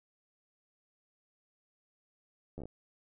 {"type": "slowing click train", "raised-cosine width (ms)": 2, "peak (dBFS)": -30, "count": 6, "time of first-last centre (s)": [2.58, 2.656], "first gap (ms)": 11, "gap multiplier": 1.16, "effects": []}